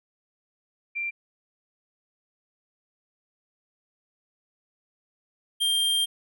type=tone pair in turn; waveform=sine / square; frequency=2365 / 3188 Hz; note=D7 / G7; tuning=+12 / +28 cents; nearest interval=perfect fourth; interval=516 cents; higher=second; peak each=-27 / -22 dBFS; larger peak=second; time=0.95-1.11 / 5.6-6.06 s; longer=second; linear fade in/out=20 ms; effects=none

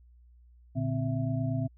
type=tone cluster; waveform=sine; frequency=117.1 / 145.7 / 259.2 / 662 Hz; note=A#2 / D3 / C4 / E5; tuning=+8 / -13 / -16 / +7 cents; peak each=-30 / -33 / -33 / -39 dBFS; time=0.75-1.68 s; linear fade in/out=20 ms; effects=added 60 Hz sine -54 dBFS peak until 1.77 s

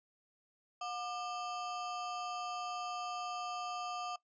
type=ring-modulated tone; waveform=square; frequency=960 Hz; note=B5; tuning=49 cents flat; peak=-36 dBFS; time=0.81-4.16 s; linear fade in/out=5 ms; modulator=239 Hz; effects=noise-tail reverb RT60 0.1 s tail -19 dB re dry + resampled to 16000 Hz

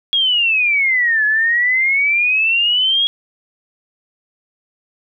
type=exponential two-way sweep; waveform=sine; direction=down then up; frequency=3322 to 1696 to 3322 Hz; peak=-12 dBFS; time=0.13-3.07 s; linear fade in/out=0 ms; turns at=1.25 s; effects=none

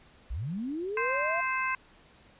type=linear sweep; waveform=sine; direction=up; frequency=43.75 to 698.5 Hz; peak=-31 dBFS; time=0.3-1.41 s; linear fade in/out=10 ms
type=harmonic tone; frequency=521 Hz; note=C5; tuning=7 cents flat; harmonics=2 / 3 / 4 / 5; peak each=-31 / -33 / -34 / -35 dBFS; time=0.97-1.75 s; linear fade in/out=2 ms
effects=pink hiss -58 dBFS RMS until 2.39 s + resampled to 8000 Hz

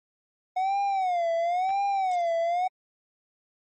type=tone with vibrato; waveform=triangle; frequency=731 Hz; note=F#5; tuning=21 cents flat; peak=-21 dBFS; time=0.56-2.68 s; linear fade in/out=10 ms; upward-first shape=sine; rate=0.97 Hz; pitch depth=160 cents each way
type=clicks; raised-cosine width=0.3 ms; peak=-30 dBFS; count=2; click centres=1.693 / 1.705 s
type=noise with exponential decay; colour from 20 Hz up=violet; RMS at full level=-36 dBFS; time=2.11-2.54 s; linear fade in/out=5 ms; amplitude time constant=93 ms
effects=MP3 32 kbps

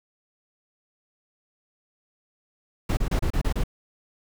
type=noise bursts; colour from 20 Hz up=brown; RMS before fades=-23 dBFS; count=7; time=2.89-3.637 s; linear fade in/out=5 ms; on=81 ms; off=30 ms; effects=none

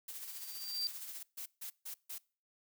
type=noise with tremolo; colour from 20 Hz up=blue; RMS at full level=-44 dBFS; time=0.08-1.23 s; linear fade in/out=5 ms; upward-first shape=sine; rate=15 Hz; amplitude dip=45%
type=tone with exponential growth; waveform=sine; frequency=4699 Hz; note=D8; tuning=in tune; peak=-31 dBFS; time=0.18-0.87 s; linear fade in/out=0 ms; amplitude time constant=150 ms
type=noise bursts; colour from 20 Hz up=blue; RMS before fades=-44 dBFS; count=4; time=1.37-2.184 s; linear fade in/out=10 ms; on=91 ms; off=150 ms
effects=noise-tail reverb RT60 0.4 s tail -24 dB re dry

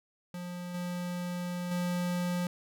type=tone with level steps; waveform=square; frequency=177.2 Hz; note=F3; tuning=25 cents sharp; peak=-38 / -34 / -30 dBFS; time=0.34-2.47 s; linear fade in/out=2 ms; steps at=0.74 / 1.71 s; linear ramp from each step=5 ms; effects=none

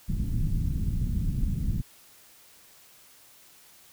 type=low-pass noise; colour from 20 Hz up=pink; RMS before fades=-27 dBFS; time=0.08-1.82 s; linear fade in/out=20 ms; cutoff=200 Hz; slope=24 dB/octave; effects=white hiss -55 dBFS RMS until 3.92 s

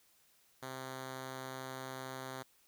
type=tone; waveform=5% pulse; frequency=131.1 Hz; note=C3; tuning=4 cents sharp; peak=-31 dBFS; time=0.62-2.43 s; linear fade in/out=10 ms; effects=white hiss -69 dBFS RMS until 2.67 s

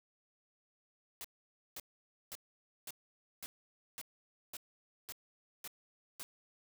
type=noise bursts; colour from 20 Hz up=white; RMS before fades=-45 dBFS; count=10; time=1.21-6.23 s; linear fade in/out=0 ms; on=34 ms; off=520 ms; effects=none

